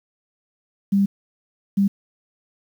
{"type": "tone bursts at uneven times", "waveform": "sine", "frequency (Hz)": 198.3, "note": "G3", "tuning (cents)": 20, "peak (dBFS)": -14, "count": 2, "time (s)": [[0.92, 1.06], [1.77, 1.88]], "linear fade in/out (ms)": 10, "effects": ["8-bit"]}